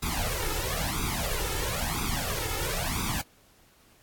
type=noise with flanger; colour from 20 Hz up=pink; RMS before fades=-30 dBFS; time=0.02-3.22 s; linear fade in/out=10 ms; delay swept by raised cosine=0.82 to 2.32 ms; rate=1 Hz; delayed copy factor=+0.9; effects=pink hiss -60 dBFS RMS until 4.02 s + AAC 64 kbps